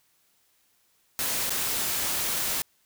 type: noise with dropouts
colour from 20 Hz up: white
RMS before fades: -28 dBFS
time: 1.19-2.62 s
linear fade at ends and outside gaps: 0 ms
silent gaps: 1.495-1.505 s
effects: white hiss -67 dBFS RMS until 2.85 s